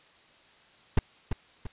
brown noise with echo, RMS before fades -17 dBFS, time 0.97-0.99 s, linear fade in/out 5 ms, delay 340 ms, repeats 2, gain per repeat -8 dB, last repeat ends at 1.67 s, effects white hiss -58 dBFS RMS until 1.72 s + resampled to 8000 Hz

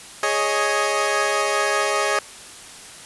15% pulse chord, Ab suspended fourth, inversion none, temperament equal with one note detuned, 415.3 / 554.4 / 625.5 Hz, Ab4 / Db5 / Eb5, 0 / 0 / +9 cents, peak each -17 dBFS, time 0.23-2.19 s, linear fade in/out 2 ms, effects white hiss -40 dBFS RMS until 3.05 s + resampled to 24000 Hz

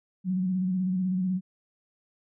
sine tone with vibrato, 185 Hz, F#3, in tune, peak -24 dBFS, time 0.24-1.41 s, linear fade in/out 50 ms, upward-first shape square, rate 16 Hz, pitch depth 38 cents each way, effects none

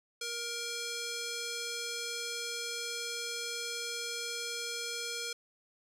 square tone with band-pass filter, 470.7 Hz, A#4, 17 cents sharp, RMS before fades -38 dBFS, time 0.21-5.33 s, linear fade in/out 5 ms, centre 5300 Hz, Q 1, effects none

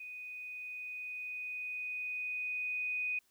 sine tone with level ramp, 2489 Hz, D#7, in tune, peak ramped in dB -43 to -32 dBFS, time 0-3.19 s, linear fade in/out 5 ms, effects white hiss -72 dBFS RMS until 3.3 s

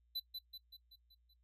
square tone with echo, 4001 Hz, B7, 22 cents sharp, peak -38 dBFS, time 0.15-0.2 s, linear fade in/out 10 ms, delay 190 ms, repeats 6, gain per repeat -5 dB, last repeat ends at 1.34 s, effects noise-tail reverb RT60 0.1 s tail -20 dB re dry + added 59 Hz sine -70 dBFS peak until 1.43 s

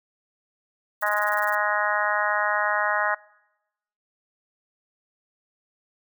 violet noise bursts, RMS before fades -39 dBFS, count 11, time 1.01-1.551 s, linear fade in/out 5 ms, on 31 ms, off 20 ms
harmonic tone, 208.5 Hz, G#3, 7 cents sharp, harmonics 3 / 4 / 5 / 6 / 7 / 8 / 9, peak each -29 / -29 / -29 / -29 / -29 / -29 / -29 dBFS, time 1.02-3.15 s, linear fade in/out 10 ms
effects noise-tail reverb RT60 0.9 s tail -23 dB re dry

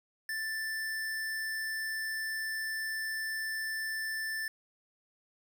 square tone, 1766 Hz, A6, 6 cents sharp, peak -34 dBFS, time 0.29-4.48 s, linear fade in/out 2 ms, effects 10-bit

